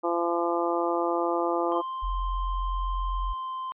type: harmonic tone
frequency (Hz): 171.1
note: F3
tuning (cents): -35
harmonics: 2 / 3 / 4 / 5 / 6 / 7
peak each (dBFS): -28 / -30 / -31 / -32 / -33 / -33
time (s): 0.03-1.82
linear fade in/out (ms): 20
type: tone with pitch glide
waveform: triangle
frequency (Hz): 1046.5 to 1040.5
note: C6 to C6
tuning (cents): 0 to -10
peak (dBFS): -29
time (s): 1.72-3.72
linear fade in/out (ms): 0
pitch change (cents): -10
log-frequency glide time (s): 3.15-3.51
type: tone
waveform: sine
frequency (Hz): 43.82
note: F1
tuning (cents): +7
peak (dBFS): -27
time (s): 2.02-3.34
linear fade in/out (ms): 20
effects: resampled to 8000 Hz